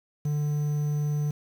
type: tone with quantisation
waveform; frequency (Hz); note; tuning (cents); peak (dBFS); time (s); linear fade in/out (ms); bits
triangle; 148.1; D3; +15; -22; 0.25-1.31; 5; 8
effects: none